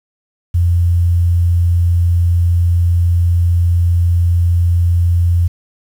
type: tone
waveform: sine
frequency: 86.5 Hz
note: F2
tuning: 16 cents flat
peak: -9 dBFS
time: 0.54-5.48 s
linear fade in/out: 10 ms
effects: 7-bit